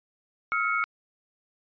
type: tone cluster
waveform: sine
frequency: 1282 / 1395 / 2210 Hz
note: E6 / F6 / C#7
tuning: -49 / -2 / -6 cents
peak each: -28 dBFS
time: 0.52-0.84 s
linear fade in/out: 0 ms
effects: resampled to 11025 Hz